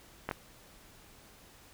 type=clicks; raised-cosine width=0.5 ms; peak=-18 dBFS; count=2; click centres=0.29 / 0.312 s; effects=pink hiss -57 dBFS RMS until 1.73 s